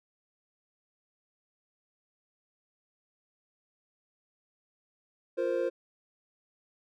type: chord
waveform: triangle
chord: F suspended fourth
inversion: none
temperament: equal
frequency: 349.2 / 466.2 / 523.3 Hz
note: F4 / Bb4 / C5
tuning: 0 / 0 / 0 cents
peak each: -31 / -31 / -28 dBFS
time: 5.37-5.7 s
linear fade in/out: 20 ms
effects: none